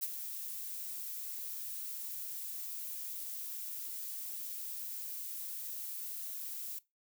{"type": "noise with ADSR envelope", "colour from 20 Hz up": "violet", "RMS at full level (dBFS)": -34, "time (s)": [0.01, 6.79], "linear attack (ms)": 21, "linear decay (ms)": 38, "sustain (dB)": -8, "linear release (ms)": 7, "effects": ["noise-tail reverb RT60 0.2 s tail -19 dB re dry"]}